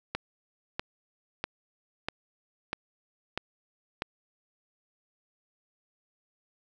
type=click train; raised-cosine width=0.3 ms; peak=-14 dBFS; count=7; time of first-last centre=0.15-4.021 s; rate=1.55 Hz; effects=none